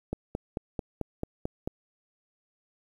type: click train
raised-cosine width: 2 ms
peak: -17 dBFS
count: 8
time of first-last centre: 0.13-1.675 s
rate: 4.53 Hz
effects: 9-bit

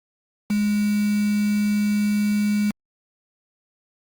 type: tone with quantisation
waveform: sine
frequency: 207.7 Hz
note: G#3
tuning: in tune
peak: -18 dBFS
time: 0.5-2.71 s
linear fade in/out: 5 ms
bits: 5
effects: Opus 48 kbps

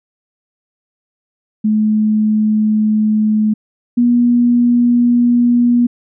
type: tone pair in turn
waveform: sine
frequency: 214.6 / 240.9 Hz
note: A3 / B3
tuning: -43 / -43 cents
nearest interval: major second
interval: 200 cents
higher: second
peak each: -10 / -8 dBFS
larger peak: second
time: 1.64-3.54 / 3.97-5.87 s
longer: neither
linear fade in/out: 10 ms
effects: none

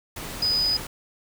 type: tone in noise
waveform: sine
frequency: 4978 Hz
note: D#8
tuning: in tune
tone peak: -20 dBFS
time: 0.42-0.77 s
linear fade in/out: 5 ms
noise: pink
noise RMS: -35 dBFS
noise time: 0.16-0.87 s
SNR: +12 dB
effects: none

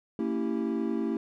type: chord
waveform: triangle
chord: A# diminished seventh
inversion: none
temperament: equal with one note detuned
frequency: 227.6 / 277.2 / 329.6 / 392 Hz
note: A#3 / C#4 / E4 / G4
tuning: -41 / 0 / 0 / 0 cents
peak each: -29 / -32 / -30 / -33 dBFS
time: 0.19-1.17 s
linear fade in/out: 2 ms
effects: none

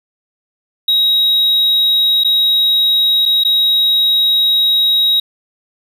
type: tone with dropouts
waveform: triangle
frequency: 3810 Hz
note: A#7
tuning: 37 cents sharp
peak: -8 dBFS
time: 0.88-5.2 s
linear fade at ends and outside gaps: 5 ms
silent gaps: 2.237-2.246 / 3.255-3.259 / 3.437-3.448 s
effects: none

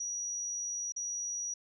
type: tone with dropouts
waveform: sine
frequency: 5800 Hz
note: F#8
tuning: 35 cents flat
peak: -34 dBFS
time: 0-1.54 s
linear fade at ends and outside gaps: 5 ms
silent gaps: 0.922-0.962 s
effects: none

